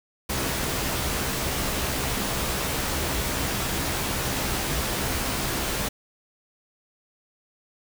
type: noise with comb filter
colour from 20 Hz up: pink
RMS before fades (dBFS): -27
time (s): 0.29-5.89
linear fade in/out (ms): 10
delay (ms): 15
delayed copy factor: +0.5
effects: none